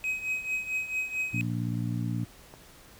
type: tone with tremolo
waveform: triangle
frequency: 2532 Hz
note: D#7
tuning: 30 cents sharp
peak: -24 dBFS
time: 0.04-1.41 s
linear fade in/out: 0 ms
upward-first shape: triangle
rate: 4.5 Hz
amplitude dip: 80%
type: harmonic tone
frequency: 58.7 Hz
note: A#1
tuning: 13 cents sharp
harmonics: 2 / 3 / 4 / 5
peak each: -30 / -34 / -36 / -38 dBFS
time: 1.33-2.25 s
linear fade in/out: 10 ms
type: click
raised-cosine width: 1 ms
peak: -31 dBFS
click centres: 2.539 s
effects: pink hiss -53 dBFS RMS until 2.99 s